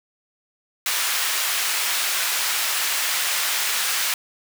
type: high-pass noise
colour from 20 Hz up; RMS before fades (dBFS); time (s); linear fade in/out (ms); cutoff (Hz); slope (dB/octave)
pink; -23; 0.86-4.14; 2; 1500; 12
effects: none